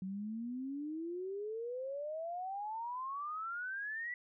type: exponential sweep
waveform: sine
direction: up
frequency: 185 to 1975.5 Hz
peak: -38 dBFS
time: 0.02-4.14 s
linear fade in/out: 2 ms
effects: none